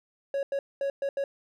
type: tone bursts at uneven times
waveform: triangle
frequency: 554.4 Hz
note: C#5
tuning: in tune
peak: -24 dBFS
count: 5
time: 0.34-0.43 / 0.52-0.59 / 0.81-0.9 / 1.02-1.09 / 1.17-1.24 s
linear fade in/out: 2 ms
effects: none